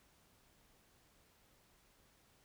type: silence
effects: pink hiss -70 dBFS RMS until 2.44 s